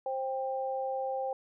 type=tone pair together; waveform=sine; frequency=528 / 791.1 Hz; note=C5 / G5; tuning=+16 / +16 cents; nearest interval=perfect fifth; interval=700 cents; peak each=-33 / -34 dBFS; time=0.06-1.33 s; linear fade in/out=2 ms; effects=none